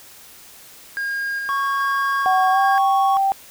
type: tone with tremolo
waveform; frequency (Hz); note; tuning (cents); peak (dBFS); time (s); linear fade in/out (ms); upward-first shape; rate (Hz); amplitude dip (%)
triangle; 1620; G#6; -43; -20; 0.97-2.78; 0; square; 1.2; 25
type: tone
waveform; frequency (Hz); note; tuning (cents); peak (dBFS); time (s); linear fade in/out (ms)
triangle; 1108.7; C#6; 0; -18; 1.49-3.17; 0
type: tone with pitch glide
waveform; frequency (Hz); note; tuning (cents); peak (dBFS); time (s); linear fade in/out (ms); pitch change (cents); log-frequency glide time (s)
sine; 752 to 781.2; F#5 to G5; +28 to -6; -15; 2.26-3.32; 0; +66; 2.51-2.59
effects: white hiss -44 dBFS RMS until 3.5 s